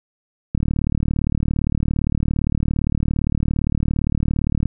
click train, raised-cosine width 5 ms, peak -8 dBFS, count 155, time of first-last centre 0.55-4.657 s, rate 37.5 Hz, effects none

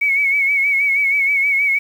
sine tone with vibrato, 2231 Hz, C#7, 11 cents sharp, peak -13 dBFS, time 0.01-1.79 s, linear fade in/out 10 ms, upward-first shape sine, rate 6.3 Hz, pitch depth 54 cents each way, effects 7-bit

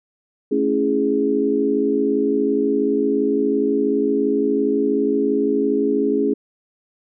sine chord, A major seventh, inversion none, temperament equal, 220 / 277.2 / 329.6 / 415.3 Hz, A3 / C#4 / E4 / G#4, 0 / 0 / 0 / 0 cents, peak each -25 / -20 / -25 / -19 dBFS, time 0.51-6.34 s, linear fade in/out 10 ms, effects none

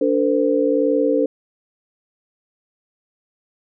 sine tone cluster, 290.2 / 451.3 / 513 Hz, D4 / A4 / C5, -21 / +44 / -34 cents, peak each -19 dBFS, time 0.01-1.26 s, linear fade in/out 5 ms, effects none

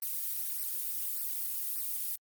violet noise with flanger, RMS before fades -35 dBFS, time 0.02-2.16 s, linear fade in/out 5 ms, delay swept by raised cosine 0.28 to 2.98 ms, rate 1.7 Hz, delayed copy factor -1, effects Opus 32 kbps

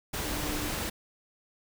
sine tone in noise, 298.9 Hz, D4, 31 cents sharp, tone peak -37 dBFS, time 0.24-0.71 s, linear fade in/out 10 ms, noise pink, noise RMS -33 dBFS, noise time 0.13-0.9 s, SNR -7 dB, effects none

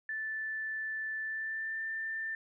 sine tone with pitch glide, 1757 to 1784.6 Hz, A6 to A6, -3 to +24 cents, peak -34 dBFS, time 0.09-2.35 s, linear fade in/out 2 ms, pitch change +27 cents, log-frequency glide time 1.21-1.8 s, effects none

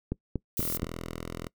click train, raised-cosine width 3 ms, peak -16 dBFS, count 4, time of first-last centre 0.12-0.831 s, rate 4.22 Hz
violet noise, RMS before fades -32 dBFS, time 0.57-0.77 s, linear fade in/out 0 ms
5% pulse tone, 41.68 Hz, E1, 20 cents sharp, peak -25 dBFS, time 0.58-1.48 s, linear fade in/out 10 ms
effects noise-tail reverb RT60 0.1 s tail -23 dB re dry

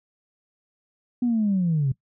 sine linear sweep, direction down, 248.9 to 128.2 Hz, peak -18 dBFS, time 1.22-1.92 s, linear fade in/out 5 ms, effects noise-tail reverb RT60 0.1 s tail -21 dB re dry + tanh soft clip ceiling -15 dBFS

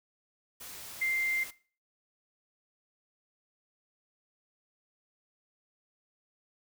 sine tone in noise, 2093 Hz, C7, in tune, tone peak -27 dBFS, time 1.01-1.44 s, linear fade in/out 10 ms, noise white, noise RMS -45 dBFS, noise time 0.6-1.51 s, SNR +15 dB, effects noise-tail reverb RT60 0.4 s tail -19 dB re dry

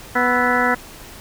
harmonic tone with a mistuned harmonic, 246.9 Hz, B3, in tune, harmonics 1 / 2 / 3 / 4 / 5 / 6 / 7 / 8, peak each -23 / -23 / -23 / -23 / -23 / -23 / -23 / -23 dBFS, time 0.15-0.75 s, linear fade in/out 10 ms, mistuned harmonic 5, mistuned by +120 cents, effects pink hiss -39 dBFS RMS until 1.2 s

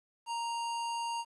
square tone, 932.3 Hz, A#5, in tune, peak -34 dBFS, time 0.26-1.25 s, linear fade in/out 50 ms, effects resampled to 24000 Hz + 11-bit

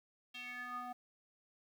square tone with band-pass filter sweep, 246.9 Hz, B3, in tune, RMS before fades -45 dBFS, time 0.34-0.93 s, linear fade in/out 10 ms, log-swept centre 3100 to 850 Hz, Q 5.6, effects 11-bit

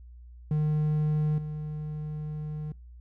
triangle tone with level steps, 152.1 Hz, D#3, 39 cents flat, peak -21 / -30 dBFS, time 0.51-2.72 s, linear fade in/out 2 ms, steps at 1.38 s, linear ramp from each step 2 ms, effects noise-tail reverb RT60 0.3 s tail -25 dB re dry + added 60 Hz sine -45 dBFS peak until 3 s

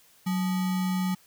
sine tone with sample-and-hold, 185 Hz, F#3, in tune, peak -24 dBFS, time 0.26-1.15 s, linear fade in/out 10 ms, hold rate 1050 Hz, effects white hiss -59 dBFS RMS until 1.26 s

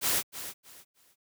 white noise with echo, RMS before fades -27 dBFS, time 0.01-0.23 s, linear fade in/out 50 ms, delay 310 ms, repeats 3, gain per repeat -12 dB, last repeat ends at 1.16 s, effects high-pass 80 Hz 12 dB/octave

